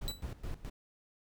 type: noise with tremolo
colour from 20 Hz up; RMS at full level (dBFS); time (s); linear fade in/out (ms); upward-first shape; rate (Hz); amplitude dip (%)
brown; -39; 0.01-0.7; 10; square; 4.7; 80
type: tone with exponential decay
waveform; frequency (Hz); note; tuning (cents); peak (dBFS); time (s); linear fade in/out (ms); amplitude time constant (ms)
sawtooth; 3951; B7; 0; -30; 0.08-0.24; 0; 33
effects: none